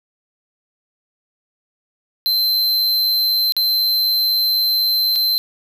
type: tone with dropouts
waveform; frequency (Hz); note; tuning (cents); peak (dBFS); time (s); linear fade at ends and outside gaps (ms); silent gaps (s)
square; 4098; C8; -37; -15; 2.26-5.38; 0; 3.522-3.566 / 5.155-5.159
effects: none